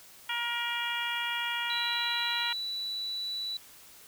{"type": "harmonic tone", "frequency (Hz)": 473.4, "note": "A#4", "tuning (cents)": 27, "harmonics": [2, 3, 4, 5, 6, 7], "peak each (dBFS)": [-37, -37, -37, -37, -37, -37], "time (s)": [0.29, 2.53], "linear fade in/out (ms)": 5}
{"type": "tone", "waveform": "sine", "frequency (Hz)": 3951, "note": "B7", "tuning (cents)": 0, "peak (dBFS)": -32, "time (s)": [1.7, 3.57], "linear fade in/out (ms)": 2}
{"effects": ["white hiss -53 dBFS RMS until 4.07 s"]}